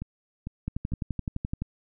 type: two click trains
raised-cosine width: 5 ms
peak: -17 / -21 dBFS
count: 12 / 3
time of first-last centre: 0.68-1.62 / 0.02-0.921 s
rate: 11.7 / 2.22 Hz
effects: none